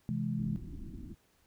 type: chord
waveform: sine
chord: C augmented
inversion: none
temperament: equal with one note detuned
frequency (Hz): 130.81 / 164.81 / 210.4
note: C3 / E3 / G#3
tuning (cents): 0 / 0 / +23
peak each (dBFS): -36 / -36 / -34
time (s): 0.09-0.56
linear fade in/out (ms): 0
type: low-pass noise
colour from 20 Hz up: pink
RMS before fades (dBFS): -44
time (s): 0.38-1.15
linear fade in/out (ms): 20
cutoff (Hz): 350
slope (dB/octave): 96
effects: pink hiss -70 dBFS RMS until 1.46 s